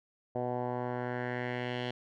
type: tone with low-pass filter sweep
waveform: 10% pulse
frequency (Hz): 123.5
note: B2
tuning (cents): 0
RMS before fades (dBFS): -35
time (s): 0.35-1.91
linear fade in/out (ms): 5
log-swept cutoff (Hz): 680 to 3300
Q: 2.4
effects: none